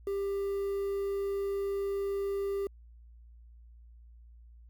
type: tone with quantisation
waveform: triangle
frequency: 396.6 Hz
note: G4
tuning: 20 cents sharp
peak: -28 dBFS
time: 0.07-2.67 s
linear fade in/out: 2 ms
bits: 9
effects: added 58 Hz sine -51 dBFS peak until 4.69 s